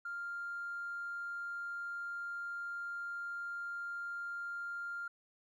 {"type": "tone with tanh clipping", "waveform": "triangle", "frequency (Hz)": 1396.9, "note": "F6", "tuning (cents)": 0, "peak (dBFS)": -38, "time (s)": [0.05, 5.08], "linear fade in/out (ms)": 5, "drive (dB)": 1, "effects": []}